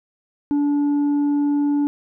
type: tone with tanh clipping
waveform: triangle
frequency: 289.1 Hz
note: D4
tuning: 27 cents flat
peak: -17 dBFS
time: 0.51-1.87 s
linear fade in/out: 0 ms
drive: 8 dB
effects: none